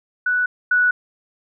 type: tone pair in turn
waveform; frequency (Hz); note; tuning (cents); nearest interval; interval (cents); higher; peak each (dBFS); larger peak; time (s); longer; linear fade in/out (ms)
sine; 1480 / 1474.1; F#6 / F#6; 0 / -7; unison; 7; first; -16 / -13; second; 0.26-0.46 / 0.71-0.91; neither; 5
effects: none